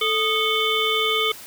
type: harmonic tone with a mistuned harmonic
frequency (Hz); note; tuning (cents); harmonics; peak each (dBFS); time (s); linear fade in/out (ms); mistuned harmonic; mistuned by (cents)
440; A4; 0; 1 / 3 / 5 / 7 / 8; -25 / -25 / -25 / -25 / -25; 0.01-1.32; 5; 3; -110
effects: white hiss -40 dBFS RMS until 1.46 s